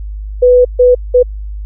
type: tone bursts at uneven times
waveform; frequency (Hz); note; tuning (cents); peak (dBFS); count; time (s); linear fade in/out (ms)
sine; 496.3; B4; +8; -3; 3; 0.42-0.65 / 0.79-0.95 / 1.14-1.23; 10
effects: added 51 Hz sine -20 dBFS peak until 1.65 s